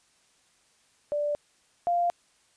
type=tone pair in turn; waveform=sine; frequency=587.3 / 696.6 Hz; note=D5 / F5; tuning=0 / -5 cents; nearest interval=minor third; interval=295 cents; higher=second; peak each=-25 / -22 dBFS; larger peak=second; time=1.12-1.35 / 1.87-2.1 s; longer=neither; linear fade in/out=0 ms; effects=white hiss -65 dBFS RMS until 2.56 s + resampled to 22050 Hz